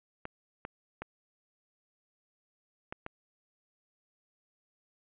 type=clicks; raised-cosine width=0.5 ms; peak=-23 dBFS; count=5; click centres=0.254 / 0.651 / 1.02 / 2.925 / 3.064 s; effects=resampled to 8000 Hz + 10-bit